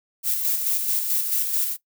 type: noise with tremolo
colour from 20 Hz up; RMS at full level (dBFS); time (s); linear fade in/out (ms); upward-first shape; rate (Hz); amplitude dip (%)
violet; -22; 0.23-1.77; 50; square; 4.6; 40
effects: noise-tail reverb RT60 0.1 s tail -17 dB re dry